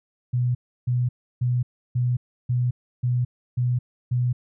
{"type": "tone bursts", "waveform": "sine", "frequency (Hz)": 123.47, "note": "B2", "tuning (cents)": 0, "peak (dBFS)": -19, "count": 8, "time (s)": [0.33, 4.33], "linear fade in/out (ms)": 10, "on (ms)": 220, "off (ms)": 320, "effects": []}